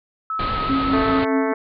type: tone with vibrato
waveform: sine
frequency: 1284 Hz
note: E6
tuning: 46 cents flat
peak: -22 dBFS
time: 0.3-1.19 s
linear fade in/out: 2 ms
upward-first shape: square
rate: 5.5 Hz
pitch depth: 22 cents each way
type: low-pass noise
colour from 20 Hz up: pink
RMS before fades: -27 dBFS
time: 0.39-1.25 s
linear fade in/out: 5 ms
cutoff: 4400 Hz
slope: 96 dB/octave
type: tone with tremolo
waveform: sine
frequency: 270 Hz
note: C#4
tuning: 45 cents flat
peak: -16 dBFS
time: 0.69-1.53 s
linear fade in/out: 10 ms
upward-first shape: triangle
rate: 4.8 Hz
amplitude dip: 65%
type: harmonic tone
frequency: 220 Hz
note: A3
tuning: in tune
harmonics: 2 / 3 / 4 / 5 / 6 / 7 / 8 / 9 / 10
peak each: -23 / -27 / -29 / -31 / -33 / -34 / -35 / -36 / -37 dBFS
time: 0.93-1.54 s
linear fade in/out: 5 ms
effects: none